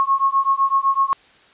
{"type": "beating tone pair", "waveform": "sine", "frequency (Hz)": [1086, 1093.9], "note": ["C#6", "C#6"], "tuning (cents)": [-36, -23], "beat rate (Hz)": 7.9, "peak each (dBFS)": -18, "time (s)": [0, 1.13], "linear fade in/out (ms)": 0, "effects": ["white hiss -51 dBFS RMS until 1.53 s", "resampled to 8000 Hz"]}